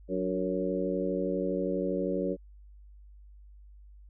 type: harmonic tone with a mistuned harmonic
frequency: 92.5 Hz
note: F#2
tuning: in tune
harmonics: 2 / 3 / 4 / 5 / 6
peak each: -34 / -34 / -34 / -34 / -34 dBFS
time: 0.08-2.37 s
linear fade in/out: 50 ms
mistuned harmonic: 3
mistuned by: +74 cents
effects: added 50 Hz sine -49 dBFS peak until 4.09 s